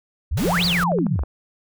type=exponential two-way sweep; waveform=sine; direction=up then down; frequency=55.8 to 4890 to 55.8 Hz; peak=-19 dBFS; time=0.31-1.24 s; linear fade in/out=10 ms; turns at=0.65 s
type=band-stop noise; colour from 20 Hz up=pink; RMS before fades=-29 dBFS; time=0.37-0.84 s; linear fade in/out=5 ms; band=190 to 380 Hz; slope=48 dB/octave
type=tone with vibrato; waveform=sine; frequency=174.61 Hz; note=F3; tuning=in tune; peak=-21 dBFS; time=0.45-1.16 s; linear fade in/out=2 ms; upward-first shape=square; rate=14 Hz; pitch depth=44 cents each way
type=clicks; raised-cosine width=1 ms; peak=-18 dBFS; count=5; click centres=0.919 / 0.987 / 1.067 / 1.192 / 1.235 s
effects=none